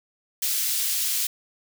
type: high-pass noise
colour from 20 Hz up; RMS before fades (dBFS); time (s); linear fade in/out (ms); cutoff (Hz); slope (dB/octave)
white; -25; 0.42-1.27; 5; 3000; 12
effects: none